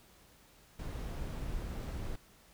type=noise; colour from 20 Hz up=brown; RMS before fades=-39 dBFS; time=0.79-2.16 s; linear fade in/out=5 ms; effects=pink hiss -62 dBFS RMS until 2.53 s